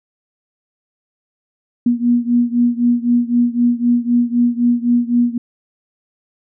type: beating tone pair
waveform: sine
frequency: 238.9 / 242.8 Hz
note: A#3 / B3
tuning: +43 / -29 cents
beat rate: 3.9 Hz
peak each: -14 / -16 dBFS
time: 1.86-5.38 s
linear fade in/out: 5 ms
effects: none